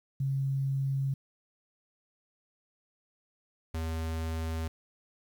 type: tone pair in turn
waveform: sine / square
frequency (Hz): 136.1 / 80.93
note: C#3 / E2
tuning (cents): -31 / -31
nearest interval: major sixth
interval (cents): 900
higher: first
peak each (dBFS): -27 / -32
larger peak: first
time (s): 0.2-1.14 / 3.74-4.68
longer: neither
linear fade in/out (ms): 5
effects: 10-bit